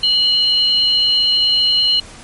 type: tone pair together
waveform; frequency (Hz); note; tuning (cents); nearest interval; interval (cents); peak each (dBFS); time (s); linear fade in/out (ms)
sine; 2947 / 4178; F#7 / C8; -8 / -3; tritone; 605; -14; 0.03-2; 5
effects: pink hiss -38 dBFS RMS until 2.23 s + MP3 48 kbps